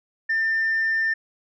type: tone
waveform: sine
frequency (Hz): 1795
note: A6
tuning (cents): +34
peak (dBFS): -18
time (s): 0.29-1.14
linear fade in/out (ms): 10
effects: tanh soft clip ceiling -17 dBFS